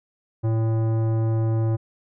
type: tone with tanh clipping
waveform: sine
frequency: 112.1 Hz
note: A2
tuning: 33 cents sharp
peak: -21 dBFS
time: 0.43-1.77 s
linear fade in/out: 20 ms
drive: 15 dB
effects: none